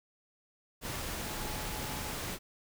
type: tone in noise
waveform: sine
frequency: 853 Hz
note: G#5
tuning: 46 cents sharp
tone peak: -47 dBFS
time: 1.23-2.15 s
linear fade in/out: 50 ms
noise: pink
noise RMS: -38 dBFS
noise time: 0.81-2.39 s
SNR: -12 dB
effects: none